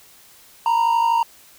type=tone pair together; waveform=triangle; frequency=923.8 / 976 Hz; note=A#5 / B5; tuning=-16 / -21 cents; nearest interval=minor second; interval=95 cents; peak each=-14 / -21 dBFS; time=0.66-1.23 s; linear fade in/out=2 ms; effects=white hiss -49 dBFS RMS until 1.58 s